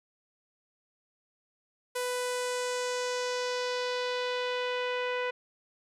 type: tone with low-pass filter sweep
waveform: sawtooth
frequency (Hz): 496.6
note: B4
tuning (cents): +9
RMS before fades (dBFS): -32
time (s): 1.95-5.31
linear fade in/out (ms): 10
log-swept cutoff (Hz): 11000 to 2400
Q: 1.8
effects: none